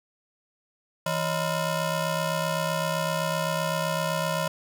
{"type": "ring-modulated tone", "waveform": "20% pulse", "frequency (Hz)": 394.2, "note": "G4", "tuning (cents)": 10, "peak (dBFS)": -17, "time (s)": [1.06, 4.48], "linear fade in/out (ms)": 5, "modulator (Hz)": 231, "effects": []}